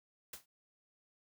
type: noise with exponential decay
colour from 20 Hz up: white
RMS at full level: -42 dBFS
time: 0.33-0.46 s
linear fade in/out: 5 ms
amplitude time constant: 28 ms
effects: none